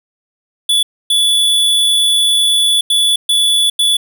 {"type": "tone bursts at uneven times", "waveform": "square", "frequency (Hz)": 3442, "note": "A7", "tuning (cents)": -39, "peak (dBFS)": -10, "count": 5, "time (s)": [[0.69, 0.83], [1.1, 2.81], [2.9, 3.16], [3.29, 3.7], [3.79, 3.97]], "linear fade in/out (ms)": 5, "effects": []}